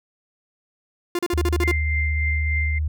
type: tone bursts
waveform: 45% pulse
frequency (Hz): 350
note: F4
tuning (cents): +4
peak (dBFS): -20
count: 8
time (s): 1.15-1.714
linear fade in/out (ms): 2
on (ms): 39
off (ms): 36
type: tone with vibrato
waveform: sine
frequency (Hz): 76.3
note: D#2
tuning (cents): -33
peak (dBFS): -20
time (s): 1.33-2.88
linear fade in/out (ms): 5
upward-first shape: sine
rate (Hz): 17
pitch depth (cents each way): 29
type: tone with tremolo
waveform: sine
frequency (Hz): 2093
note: C7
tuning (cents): 0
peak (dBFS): -22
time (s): 1.62-2.79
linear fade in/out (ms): 10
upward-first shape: triangle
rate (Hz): 3.4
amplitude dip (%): 50
effects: none